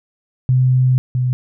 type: tone pair in turn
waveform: sine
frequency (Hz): 128.2 / 126.14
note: C3 / B2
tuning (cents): -35 / +37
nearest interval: unison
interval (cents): 28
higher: first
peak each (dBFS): -10 / -14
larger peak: first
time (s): 0.49-0.98 / 1.15-1.33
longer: first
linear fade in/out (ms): 0
effects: none